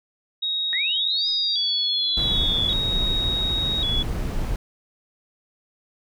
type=tone with vibrato; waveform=sine; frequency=3577 Hz; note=A7; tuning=28 cents sharp; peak=-22 dBFS; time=0.42-4.03 s; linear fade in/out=10 ms; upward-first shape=square; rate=0.44 Hz; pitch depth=93 cents each way
type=linear two-way sweep; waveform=sine; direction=up then down; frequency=1832 to 4978 to 3368 Hz; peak=-24 dBFS; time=0.73-2.73 s; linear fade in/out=0 ms; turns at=1.28 s
type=noise; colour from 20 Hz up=brown; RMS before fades=-26 dBFS; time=2.17-4.56 s; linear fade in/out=2 ms
effects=none